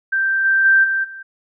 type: tone with level steps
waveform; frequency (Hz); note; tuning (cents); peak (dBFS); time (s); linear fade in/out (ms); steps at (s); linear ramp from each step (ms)
sine; 1568; G6; 0; -15 / -12 / -9 / -16 / -31; 0.12-1.23; 10; 0.44 / 0.64 / 0.83 / 1.03; 20
effects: none